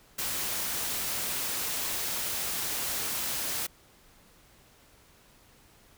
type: noise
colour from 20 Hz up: white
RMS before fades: -32 dBFS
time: 0.18-3.67 s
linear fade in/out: 10 ms
effects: pink hiss -59 dBFS RMS until 5.97 s